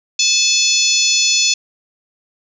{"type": "harmonic tone", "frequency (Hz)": 865, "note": "A5", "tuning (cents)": -30, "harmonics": [3, 4, 5, 6, 7, 8], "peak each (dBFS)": [-19, -19, -19, -19, -19, -19], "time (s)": [0.19, 1.54], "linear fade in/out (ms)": 5, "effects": []}